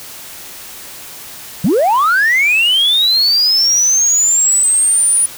sine linear sweep, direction up, 145.3 to 9740 Hz, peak -7 dBFS, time 1.64-5.26 s, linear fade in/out 5 ms, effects tanh soft clip ceiling -7 dBFS + white hiss -32 dBFS RMS until 5.37 s

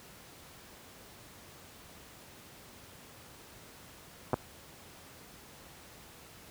clicks, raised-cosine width 1 ms, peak -14 dBFS, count 2, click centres 4.333 / 4.341 s, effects pink hiss -53 dBFS RMS until 6.5 s + high-pass 60 Hz 12 dB/octave

